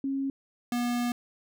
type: tone pair in turn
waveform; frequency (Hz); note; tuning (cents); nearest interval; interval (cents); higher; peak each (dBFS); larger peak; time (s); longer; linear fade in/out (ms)
sine / square; 272.4 / 241.7; C#4 / B3; -30 / -37; major second; 207; first; -27; neither; 0.04-0.3 / 0.72-1.12; second; 2
effects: none